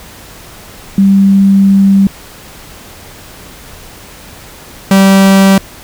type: tone pair in turn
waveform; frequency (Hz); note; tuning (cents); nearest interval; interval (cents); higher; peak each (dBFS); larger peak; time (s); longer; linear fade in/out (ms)
sine / 45% pulse; 196 / 193.97; G3 / G3; 0 / -18; unison; 18; first; -3; neither; 0.98-2.07 / 4.91-5.58; first; 2
effects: pink hiss -33 dBFS RMS until 5.83 s